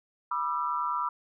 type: tone cluster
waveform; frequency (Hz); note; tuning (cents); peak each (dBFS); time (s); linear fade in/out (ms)
sine; 979 / 1191 / 1340; B5 / D6 / E6; -15 / +24 / +28; -31 / -31 / -33; 0.31-1.09; 5
effects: none